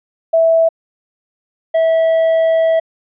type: tone pair in turn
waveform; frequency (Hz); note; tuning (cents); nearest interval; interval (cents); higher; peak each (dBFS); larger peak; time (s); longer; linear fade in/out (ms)
sine / triangle; 656 / 651.5; E5 / E5; -9 / -20; unison; 11; first; -8; neither; 0.33-0.69 / 1.74-2.8; second; 10
effects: resampled to 8000 Hz